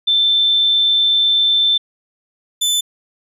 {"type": "tone pair in turn", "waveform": ["sine", "sawtooth"], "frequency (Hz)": [3546, 3519], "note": ["A7", "A7"], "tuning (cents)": [13, 0], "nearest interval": "unison", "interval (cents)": 13, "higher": "first", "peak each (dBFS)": [-11, -11], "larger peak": "neither", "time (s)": [[0.07, 1.78], [2.61, 2.81]], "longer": "first", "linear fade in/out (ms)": 10, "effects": ["resampled to 32000 Hz"]}